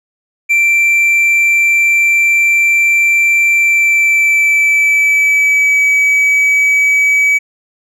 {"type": "tone with pitch glide", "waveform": "triangle", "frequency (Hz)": [2349, 2282], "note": ["D7", "C#7"], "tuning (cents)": [0, 50], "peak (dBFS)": -6, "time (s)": [0.49, 7.39], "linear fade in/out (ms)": 20, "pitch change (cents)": -50, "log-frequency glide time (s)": [3.55, 5.83], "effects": []}